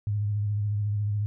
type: tone with vibrato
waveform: sine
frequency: 103.7 Hz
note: G#2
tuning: 2 cents flat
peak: -24 dBFS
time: 0.07-1.26 s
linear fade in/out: 0 ms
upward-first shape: sine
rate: 14 Hz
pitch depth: 37 cents each way
effects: none